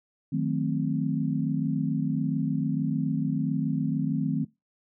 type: chord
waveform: sine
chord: D# diminished seventh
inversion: none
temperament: equal with one note detuned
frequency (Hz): 155.56 / 182.45 / 220 / 261.6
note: D#3 / F#3 / A3 / C4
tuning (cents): 0 / -24 / 0 / 0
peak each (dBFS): -28 / -31 / -31 / -29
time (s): 0.32-4.45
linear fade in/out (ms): 10
effects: noise-tail reverb RT60 0.2 s tail -20 dB re dry